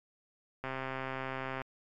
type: click train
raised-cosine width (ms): 0.5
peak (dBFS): -22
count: 130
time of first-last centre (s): 0.64-1.617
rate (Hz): 132
effects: MP3 96 kbps